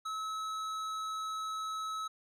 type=tone with hard clipping; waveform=triangle; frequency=1293 Hz; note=E6; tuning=34 cents flat; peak=-37 dBFS; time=0.05-2.08 s; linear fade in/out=10 ms; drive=15 dB; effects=none